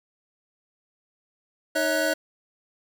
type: tone cluster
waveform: square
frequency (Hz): 310.1 / 556 / 645 / 1484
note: D#4 / C#5 / E5 / F#6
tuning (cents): -6 / +5 / -38 / +5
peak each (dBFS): -31 / -28 / -27 / -28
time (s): 1.75-2.14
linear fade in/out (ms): 10
effects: none

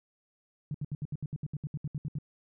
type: tone bursts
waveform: sine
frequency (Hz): 146.83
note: D3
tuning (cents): 0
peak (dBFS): -31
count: 15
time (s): 0.71-2.186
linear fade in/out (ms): 2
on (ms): 34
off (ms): 69
effects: none

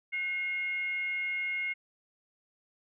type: tone with frequency modulation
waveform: sine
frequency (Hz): 2153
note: C7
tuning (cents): +49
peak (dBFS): -30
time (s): 0.12-1.74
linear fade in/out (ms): 20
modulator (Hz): 647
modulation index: 0.32
effects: none

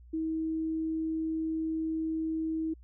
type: tone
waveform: sine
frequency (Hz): 320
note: D#4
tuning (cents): +49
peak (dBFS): -29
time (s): 0.13-2.74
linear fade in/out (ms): 10
effects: added 60 Hz sine -50 dBFS peak until 2.83 s

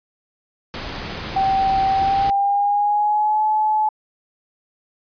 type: noise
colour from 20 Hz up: pink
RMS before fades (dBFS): -29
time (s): 0.74-2.3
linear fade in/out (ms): 0
type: tone with pitch glide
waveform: sine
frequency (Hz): 774 to 858.8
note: G5 to A5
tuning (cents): -22 to -42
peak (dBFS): -15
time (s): 1.36-3.89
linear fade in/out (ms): 5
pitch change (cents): +180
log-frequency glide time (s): 1.94-3.43
effects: resampled to 11025 Hz

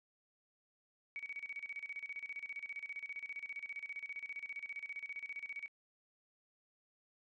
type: tone with tremolo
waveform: sine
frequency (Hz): 2257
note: C#7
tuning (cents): +31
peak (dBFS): -40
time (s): 1.16-5.68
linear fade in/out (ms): 0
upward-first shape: square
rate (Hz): 15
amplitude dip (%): 80
effects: resampled to 22050 Hz

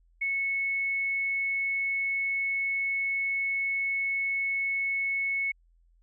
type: tone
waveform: sine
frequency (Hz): 2202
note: C#7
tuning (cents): -12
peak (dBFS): -26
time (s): 0.21-5.52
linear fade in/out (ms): 10
effects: added 42 Hz sine -60 dBFS peak until 6.02 s

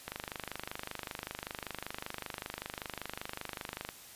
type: click train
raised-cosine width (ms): 0.3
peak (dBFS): -21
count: 97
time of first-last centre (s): 0.08-3.89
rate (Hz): 25.2
effects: white hiss -52 dBFS RMS until 4.15 s + resampled to 32000 Hz

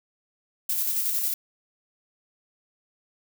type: noise with tremolo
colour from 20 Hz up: violet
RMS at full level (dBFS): -25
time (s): 0.69-1.34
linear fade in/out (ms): 5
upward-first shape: square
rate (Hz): 11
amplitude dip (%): 30
effects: none

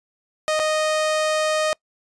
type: tone with dropouts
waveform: sawtooth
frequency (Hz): 620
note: D#5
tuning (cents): -6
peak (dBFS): -15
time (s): 0.48-1.73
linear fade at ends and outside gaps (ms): 0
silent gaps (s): 0.593-0.598
effects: noise-tail reverb RT60 0.1 s tail -25 dB re dry + resampled to 22050 Hz

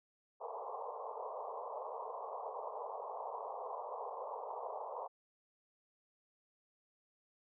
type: band-pass noise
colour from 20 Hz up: white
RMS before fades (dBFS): -44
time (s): 0.4-5.08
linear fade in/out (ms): 20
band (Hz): 430 to 1100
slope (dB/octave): 96
effects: none

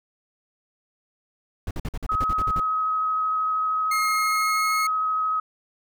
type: noise bursts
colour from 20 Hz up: brown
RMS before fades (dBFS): -28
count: 11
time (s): 1.67-2.599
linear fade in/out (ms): 2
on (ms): 39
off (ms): 50
type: tone with vibrato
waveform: sine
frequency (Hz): 1271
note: D#6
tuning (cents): +36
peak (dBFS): -21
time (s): 2.09-5.4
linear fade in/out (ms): 5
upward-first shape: sine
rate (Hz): 13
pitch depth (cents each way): 8
type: tone with pitch glide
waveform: sawtooth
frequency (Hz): 2138 to 2169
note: C7 to C#7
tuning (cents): +37 to -38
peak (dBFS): -22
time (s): 3.91-4.87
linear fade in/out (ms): 5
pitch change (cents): +25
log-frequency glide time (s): 4.04-4.75
effects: none

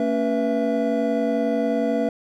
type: tone cluster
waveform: triangle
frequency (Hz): 227.2 / 278.3 / 487.6 / 665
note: A#3 / C#4 / B4 / E5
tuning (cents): -44 / +7 / -22 / +15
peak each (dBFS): -23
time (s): 0-2.09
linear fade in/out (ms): 2
effects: none

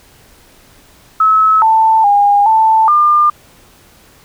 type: tone with pitch steps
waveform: sine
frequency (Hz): 1293 / 887 / 813 / 884 / 1200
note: E6 / A5 / G#5 / A5 / D6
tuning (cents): -34 / +14 / -37 / +8 / +37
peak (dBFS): -6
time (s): 1.2-3.3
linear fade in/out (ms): 5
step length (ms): 420
effects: pink hiss -45 dBFS RMS until 4.24 s

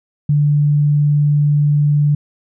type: tone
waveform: sine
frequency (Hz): 146.83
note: D3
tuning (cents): 0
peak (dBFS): -10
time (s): 0.29-2.15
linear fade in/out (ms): 5
effects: none

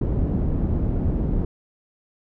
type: low-pass noise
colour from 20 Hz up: pink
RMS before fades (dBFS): -22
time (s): 0.01-1.45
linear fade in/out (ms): 5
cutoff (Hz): 290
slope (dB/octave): 12
effects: none

